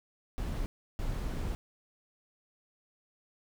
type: noise bursts at uneven times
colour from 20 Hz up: brown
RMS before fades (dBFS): -34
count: 2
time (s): 0.38-0.66 / 0.99-1.55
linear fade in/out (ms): 0
effects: none